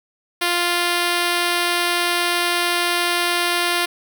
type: tone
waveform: 5% pulse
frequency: 349.2 Hz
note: F4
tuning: in tune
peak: -6 dBFS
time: 0.41-3.86 s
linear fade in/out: 10 ms
effects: none